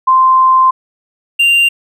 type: tone pair in turn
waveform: sine / triangle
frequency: 1042 / 2782 Hz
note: C6 / F7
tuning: -7 / -7 cents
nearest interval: octave + perfect fourth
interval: 1700 cents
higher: second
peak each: -5 dBFS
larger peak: neither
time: 0.07-0.71 / 1.39-1.69 s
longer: first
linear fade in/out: 10 ms
effects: none